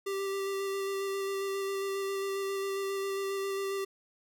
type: tone with vibrato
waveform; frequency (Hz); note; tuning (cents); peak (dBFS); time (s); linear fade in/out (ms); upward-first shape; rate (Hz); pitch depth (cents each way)
square; 392; G4; 0; -32; 0.06-3.85; 10; square; 7.4; 10
effects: none